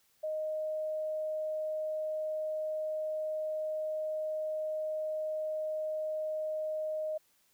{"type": "tone", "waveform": "sine", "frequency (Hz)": 621, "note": "D#5", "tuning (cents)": -3, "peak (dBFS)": -32, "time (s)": [0.23, 7.18], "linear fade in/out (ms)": 10, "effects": ["white hiss -70 dBFS RMS until 7.53 s"]}